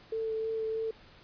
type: tone with vibrato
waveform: sine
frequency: 443.8 Hz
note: A4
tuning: 15 cents sharp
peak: -30 dBFS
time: 0.12-0.91 s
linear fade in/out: 5 ms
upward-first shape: sine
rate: 3.2 Hz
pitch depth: 12 cents each way
effects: pink hiss -56 dBFS RMS until 1.23 s + resampled to 11025 Hz